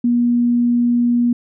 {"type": "tone", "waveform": "sine", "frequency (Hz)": 240.1, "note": "B3", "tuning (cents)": -49, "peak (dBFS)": -12, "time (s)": [0.04, 1.33], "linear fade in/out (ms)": 5, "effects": []}